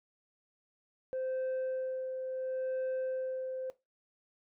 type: tone with tremolo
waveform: sine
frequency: 519 Hz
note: C5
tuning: 14 cents flat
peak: -29 dBFS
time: 1.13-3.7 s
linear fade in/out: 0 ms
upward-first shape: sine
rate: 0.72 Hz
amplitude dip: 50%
effects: noise-tail reverb RT60 0.2 s tail -17 dB re dry + tanh soft clip ceiling -31 dBFS